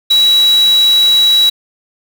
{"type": "tone in noise", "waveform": "sine", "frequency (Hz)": 3900, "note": "B7", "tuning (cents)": -23, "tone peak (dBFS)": -6, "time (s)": [0.1, 1.5], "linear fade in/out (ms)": 10, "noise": "white", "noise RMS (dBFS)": -24, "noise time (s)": [0.1, 1.5], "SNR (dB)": 15, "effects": []}